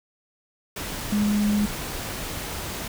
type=tone in noise; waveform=sine; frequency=207.7 Hz; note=G#3; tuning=in tune; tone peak=-19 dBFS; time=1.12-1.66 s; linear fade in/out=5 ms; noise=pink; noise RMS=-32 dBFS; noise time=0.76-2.88 s; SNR=+10 dB; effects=none